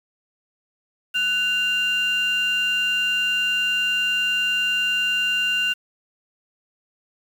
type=tone pair together; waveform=sine; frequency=1490 / 2790 Hz; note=F#6 / F7; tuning=+12 / -2 cents; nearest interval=major seventh; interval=1086 cents; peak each=-23 / -18 dBFS; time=1.14-5.74 s; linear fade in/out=20 ms; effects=tanh soft clip ceiling -16 dBFS + 7-bit